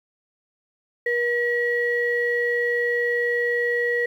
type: tone pair together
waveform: sine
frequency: 478.9 / 1918 Hz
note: A#4 / A#6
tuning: +47 / +49 cents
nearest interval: 2 octaves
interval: 2402 cents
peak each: -22 dBFS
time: 1.06-4.06 s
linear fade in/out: 5 ms
effects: tanh soft clip ceiling -12 dBFS + 9-bit